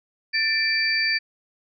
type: tone cluster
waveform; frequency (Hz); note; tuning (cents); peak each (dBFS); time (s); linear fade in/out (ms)
sine; 1780 / 2342 / 4630; A6 / D7 / D8; +20 / -5 / -25; -24; 0.33-1.19; 20
effects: none